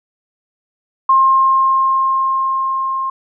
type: tone with level ramp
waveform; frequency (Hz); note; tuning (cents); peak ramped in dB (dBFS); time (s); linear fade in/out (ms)
sine; 1064; C6; +29; -7 to -17; 1.09-3.1; 5
effects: none